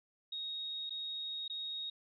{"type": "tone with dropouts", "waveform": "sine", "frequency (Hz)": 3753, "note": "A#7", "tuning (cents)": 11, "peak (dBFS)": -38, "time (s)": [0.32, 1.9], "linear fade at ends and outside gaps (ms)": 5, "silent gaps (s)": [[0.896, 0.905], [1.48, 1.498]], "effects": []}